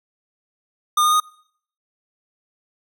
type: tone with pitch steps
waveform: square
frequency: 1214 / 1226 / 1238.1 Hz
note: D#6 / D#6 / D#6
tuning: -43 / -26 / -9 cents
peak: -15 dBFS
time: 0.97-1.201 s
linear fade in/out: 5 ms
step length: 77 ms
effects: noise-tail reverb RT60 0.6 s tail -23 dB re dry